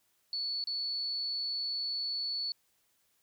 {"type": "tone with dropouts", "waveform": "sine", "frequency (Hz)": 4435, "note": "C#8", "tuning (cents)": 0, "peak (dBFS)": -32, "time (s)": [0.33, 2.52], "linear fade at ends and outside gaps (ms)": 1, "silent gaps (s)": [0.64, 0.672], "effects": ["white hiss -73 dBFS RMS until 3.22 s"]}